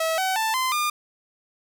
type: tone with pitch steps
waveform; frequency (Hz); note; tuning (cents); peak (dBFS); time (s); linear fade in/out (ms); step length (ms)
sawtooth; 647 / 756.2 / 883.8 / 1033 / 1207.3; E5 / F#5 / A5 / C6 / D6; -32 / +38 / +7 / -22 / +47; -18; 0-0.9; 5; 180
effects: none